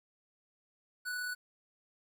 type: tone with amplitude modulation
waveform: square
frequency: 1480 Hz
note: F#6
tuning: in tune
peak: -35 dBFS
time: 1.05-1.35 s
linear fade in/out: 20 ms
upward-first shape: sine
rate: 37.3 Hz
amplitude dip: 25%
effects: 11-bit